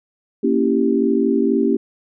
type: chord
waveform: sine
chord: A# diminished seventh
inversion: none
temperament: equal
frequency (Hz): 233.1 / 277.2 / 329.6 / 392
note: A#3 / C#4 / E4 / G4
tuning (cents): 0 / 0 / 0 / 0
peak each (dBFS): -19 / -19 / -22 / -19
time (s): 0.43-1.77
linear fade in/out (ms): 10
effects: none